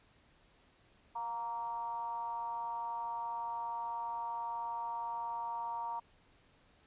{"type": "tone with frequency modulation", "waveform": "sine", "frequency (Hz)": 932.3, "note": "A#5", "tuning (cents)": 0, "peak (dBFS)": -36, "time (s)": [1.15, 6], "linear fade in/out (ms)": 10, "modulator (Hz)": 223, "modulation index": 0.58, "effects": ["pink hiss -67 dBFS RMS until 6.86 s", "resampled to 8000 Hz"]}